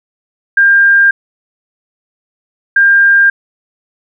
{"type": "tone pair in turn", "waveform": "sine", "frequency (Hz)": [1600, 1600], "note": ["G6", "G6"], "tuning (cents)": [35, 35], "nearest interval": "unison", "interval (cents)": 0, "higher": "neither", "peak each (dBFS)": -4, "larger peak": "neither", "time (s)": [[0.57, 1.11], [2.76, 3.3]], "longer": "neither", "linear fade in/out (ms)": 5, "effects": []}